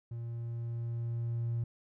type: tone with level ramp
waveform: triangle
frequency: 117.1 Hz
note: A#2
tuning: 8 cents sharp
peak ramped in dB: -35 to -27 dBFS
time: 0.11-1.64 s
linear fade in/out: 5 ms
effects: tanh soft clip ceiling -26 dBFS